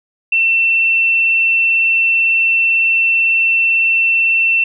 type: tone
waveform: sine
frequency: 2691 Hz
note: E7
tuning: 35 cents sharp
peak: -10 dBFS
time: 0.32-4.64 s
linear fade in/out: 5 ms
effects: none